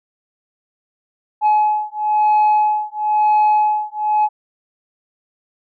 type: beating tone pair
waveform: sine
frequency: 848 / 849 Hz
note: G#5 / G#5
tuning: +36 / +38 cents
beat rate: 1 Hz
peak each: -14 / -14 dBFS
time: 1.41-4.29 s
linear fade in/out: 50 ms
effects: tanh soft clip ceiling -9 dBFS